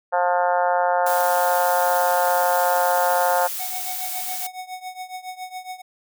harmonic tone, 177.5 Hz, F3, 28 cents sharp, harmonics 3 / 4 / 5 / 6 / 7 / 8 / 9 / 10, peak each -23 / -21 / -22 / -31 / -33 / -29 / -35 / -39 dBFS, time 0.12-3.48 s, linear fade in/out 20 ms
blue noise, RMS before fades -29 dBFS, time 1.06-4.47 s, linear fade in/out 5 ms
square tone with tremolo, 740 Hz, F#5, in tune, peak -29 dBFS, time 3.59-5.82 s, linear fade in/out 10 ms, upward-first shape triangle, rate 7.2 Hz, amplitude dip 90%
effects none

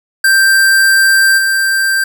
square tone with level steps, 1573 Hz, G6, 6 cents sharp, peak -7 / -11 dBFS, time 0.24-2.04 s, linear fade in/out 5 ms, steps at 1.37 s, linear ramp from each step 20 ms, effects 7-bit

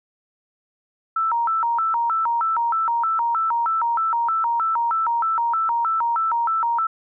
sine tone with vibrato, 1113 Hz, C#6, 7 cents sharp, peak -18 dBFS, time 1.16-6.87 s, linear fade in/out 5 ms, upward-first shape square, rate 3.2 Hz, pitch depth 300 cents each way, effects none

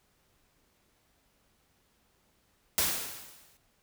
white noise with exponential decay, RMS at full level -25 dBFS, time 2.78-3.57 s, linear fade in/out 0 ms, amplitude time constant 170 ms, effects pink hiss -70 dBFS RMS until 3.82 s

